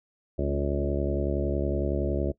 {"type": "harmonic tone with a mistuned harmonic", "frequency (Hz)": 70.8, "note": "C#2", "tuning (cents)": 37, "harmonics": [1, 2, 3, 4, 5, 6, 7, 8, 9], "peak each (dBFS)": [-29, -33, -35, -35, -31, -36, -40, -34, -37], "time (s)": [0.38, 2.32], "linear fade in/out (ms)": 10, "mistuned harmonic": 4, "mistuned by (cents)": -20, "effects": ["noise-tail reverb RT60 0.1 s tail -19 dB re dry"]}